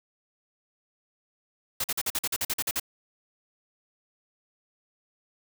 white noise bursts, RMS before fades -28 dBFS, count 12, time 1.8-2.798 s, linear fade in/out 5 ms, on 41 ms, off 46 ms, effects none

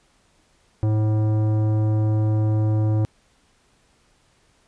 sine tone with tanh clipping, 107.8 Hz, A2, 35 cents flat, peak -19 dBFS, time 0.83-3.05 s, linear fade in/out 0 ms, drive 14 dB, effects pink hiss -61 dBFS RMS until 4.67 s + resampled to 22050 Hz

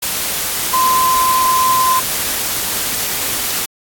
sine tone in noise, 1031 Hz, C6, 26 cents flat, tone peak -11 dBFS, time 0.73-2 s, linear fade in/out 10 ms, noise white, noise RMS -19 dBFS, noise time 0.02-3.66 s, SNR +5 dB, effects AAC 64 kbps

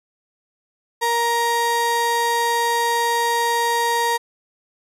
35% pulse tone pair together, 469 / 938 Hz, A#4 / A#5, +11 / +11 cents, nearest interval octave, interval 1200 cents, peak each -22 / -18 dBFS, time 1.01-4.18 s, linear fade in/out 20 ms, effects resampled to 32000 Hz

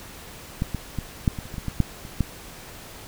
clicks, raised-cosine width 5 ms, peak -11 / -14 / -14 / -6 / -18 / -27 / -23 / -18 / -15 / -6 / -26 / -8 dBFS, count 12, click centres 0.621 / 0.747 / 0.987 / 1.278 / 1.388 / 1.455 / 1.541 / 1.582 / 1.683 / 1.803 / 2.052 / 2.207 s, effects pink hiss -42 dBFS RMS until 3.07 s

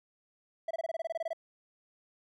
triangle tone bursts, 659.3 Hz, E5, in tune, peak -29 dBFS, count 13, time 0.68-1.332 s, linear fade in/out 5 ms, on 28 ms, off 24 ms, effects none

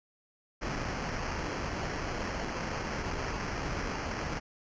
pink noise with sample-and-hold, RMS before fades -35 dBFS, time 0.61-4.4 s, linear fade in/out 20 ms, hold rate 3675 Hz, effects resampled to 16000 Hz

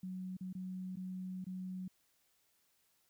sine tone with dropouts, 185.3 Hz, F#3, 3 cents sharp, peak -40 dBFS, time 0.03-1.88 s, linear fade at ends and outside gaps 5 ms, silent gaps 0.369-0.408 / 0.529-0.55 / 0.958-0.969 / 1.444-1.466 s, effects white hiss -75 dBFS RMS until 3.09 s

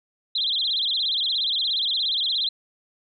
sine tone with vibrato, 3620 Hz, A7, 48 cents sharp, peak -21 dBFS, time 0.35-2.49 s, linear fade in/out 5 ms, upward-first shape sine, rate 17 Hz, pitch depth 230 cents each way, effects none

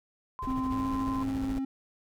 sine tone, 1034 Hz, C6, 21 cents flat, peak -34 dBFS, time 0.39-1.23 s, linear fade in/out 0 ms
brown noise with tremolo, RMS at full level -37 dBFS, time 0.42-1.59 s, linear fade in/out 5 ms, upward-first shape sine, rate 14 Hz, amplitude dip 60%
triangle tone with pitch glide, 261.6 to 267.7 Hz, C4 to C4, 0 to +40 cents, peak -27 dBFS, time 0.47-1.65 s, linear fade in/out 5 ms, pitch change +40 cents, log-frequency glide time 0.71-0.86 s
sawtooth tone with vibrato, 103.83 Hz, G#2, in tune, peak -36 dBFS, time 0.72-1.59 s, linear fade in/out 5 ms, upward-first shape triangle, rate 18 Hz, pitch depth 180 cents each way
effects none

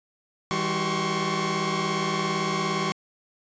sawtooth tone cluster, 162.3 / 198.5 / 379.5 / 1059 / 1119 Hz, E3 / G3 / F#4 / C6 / C#6, -27 / +22 / +44 / +21 / +16 cents, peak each -27 dBFS, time 0.51-2.92 s, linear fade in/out 0 ms, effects resampled to 16000 Hz

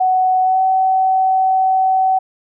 sine tone with pitch glide, 745 to 757.6 Hz, F#5 to F#5, +12 to +41 cents, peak -11 dBFS, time 0-2.19 s, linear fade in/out 10 ms, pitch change +29 cents, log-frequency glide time 0.42-0.61 s, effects none

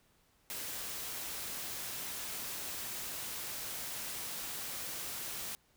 white noise, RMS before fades -41 dBFS, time 0.5-5.55 s, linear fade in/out 0 ms, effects pink hiss -70 dBFS RMS until 5.76 s

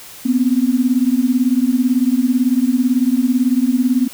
sine beating tone pair, 243.1 / 261.1 Hz, B3 / C4, -27 / -3 cents, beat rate 18 Hz, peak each -15 dBFS, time 0.25-4.08 s, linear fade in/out 10 ms, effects white hiss -37 dBFS RMS until 4.13 s

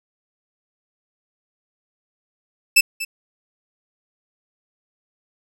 sawtooth tone with echo, 2637 Hz, E7, in tune, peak -6 dBFS, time 2.76-2.81 s, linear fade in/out 10 ms, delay 240 ms, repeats 1, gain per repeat -15 dB, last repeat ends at 3.05 s, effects none

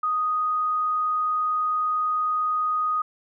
sine tone, 1244.5 Hz, D#6, in tune, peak -21 dBFS, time 0.03-3.02 s, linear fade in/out 5 ms, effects none

